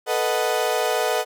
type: chord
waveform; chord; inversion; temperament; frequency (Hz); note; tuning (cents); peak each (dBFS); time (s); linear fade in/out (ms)
35% pulse; B dominant seventh; third; equal; 440 / 493.9 / 622.3 / 740; A4 / B4 / D#5 / F#5; 0 / 0 / 0 / 0; -24; 0.06-1.25; 50
effects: none